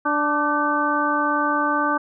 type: harmonic tone with a mistuned harmonic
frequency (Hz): 293.7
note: D4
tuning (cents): 0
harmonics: 1 / 2 / 3 / 4 / 5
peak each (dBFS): -25 / -28 / -25 / -22 / -25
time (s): 0.05-1.98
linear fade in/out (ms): 10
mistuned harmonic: 5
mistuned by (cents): +63
effects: none